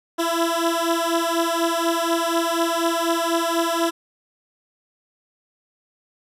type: beating tone pair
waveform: 15% pulse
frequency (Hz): 332.7 / 336.8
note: E4 / E4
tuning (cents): +16 / +37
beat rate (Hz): 4.1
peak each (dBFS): -16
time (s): 0.18-3.91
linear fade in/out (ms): 20
effects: resampled to 32000 Hz